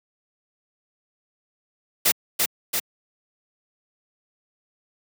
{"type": "noise with echo", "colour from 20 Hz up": "white", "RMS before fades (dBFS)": -18, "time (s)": [2.05, 2.12], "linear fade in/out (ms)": 10, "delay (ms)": 340, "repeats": 2, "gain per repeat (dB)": -3, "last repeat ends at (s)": 2.8, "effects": ["high-pass 150 Hz 12 dB/octave"]}